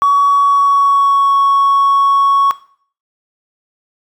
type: tone with pitch glide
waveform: triangle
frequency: 1128 to 1109.9 Hz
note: C#6 to C#6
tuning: +30 to +2 cents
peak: -4 dBFS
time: 0.02-2.51 s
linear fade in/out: 0 ms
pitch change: -28 cents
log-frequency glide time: 0.29-1.36 s
effects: noise-tail reverb RT60 0.5 s tail -19 dB re dry + tanh soft clip ceiling -5 dBFS